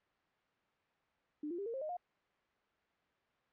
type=tone with pitch steps; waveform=sine; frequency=299.3 / 345.8 / 399.5 / 461.6 / 533.3 / 616.1 / 711.9 Hz; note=D4 / F4 / G4 / A#4 / C5 / D#5 / F5; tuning=+33 / -17 / +33 / -17 / +33 / -17 / +33 cents; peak=-38 dBFS; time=1.43-1.969 s; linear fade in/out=5 ms; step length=77 ms; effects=white hiss -75 dBFS RMS until 3.52 s + low-pass 2000 Hz 12 dB/octave